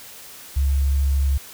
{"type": "tone", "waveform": "sine", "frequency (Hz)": 69, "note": "C#2", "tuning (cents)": -7, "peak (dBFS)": -16, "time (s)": [0.56, 1.38], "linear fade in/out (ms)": 10, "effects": ["white hiss -41 dBFS RMS until 1.53 s"]}